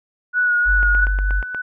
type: tone with vibrato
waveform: sine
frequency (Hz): 1459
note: F#6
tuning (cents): -25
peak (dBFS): -14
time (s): 0.33-1.08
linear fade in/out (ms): 50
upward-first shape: sine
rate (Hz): 3.1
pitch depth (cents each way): 22
type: tone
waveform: sine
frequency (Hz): 48.6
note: G1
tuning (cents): -14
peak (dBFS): -16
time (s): 0.65-1.44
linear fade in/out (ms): 50
type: click train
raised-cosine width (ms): 0.5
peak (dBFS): -16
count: 7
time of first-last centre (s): 0.83-1.547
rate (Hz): 8.37
type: tone with tremolo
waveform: sine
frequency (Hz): 1493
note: F#6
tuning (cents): +15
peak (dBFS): -22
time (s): 0.99-1.62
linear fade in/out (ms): 10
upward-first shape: sine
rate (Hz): 3.6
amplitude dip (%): 40
effects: none